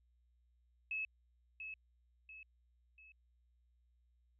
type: tone with echo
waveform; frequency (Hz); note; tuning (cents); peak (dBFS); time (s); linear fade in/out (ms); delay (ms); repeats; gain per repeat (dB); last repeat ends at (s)
sine; 2590; E7; -31; -37; 0.91-1.05; 2; 690; 3; -7; 3.12
effects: added 60 Hz sine -70 dBFS peak until 4.39 s